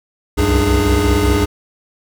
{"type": "tone cluster", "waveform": "square", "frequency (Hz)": [63, 68.4, 94.7, 300.2, 414.4], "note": ["B1", "C#2", "F#2", "D4", "G#4"], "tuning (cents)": [35, -23, 41, 38, -4], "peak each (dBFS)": -19, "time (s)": [0.37, 1.46], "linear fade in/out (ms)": 20, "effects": []}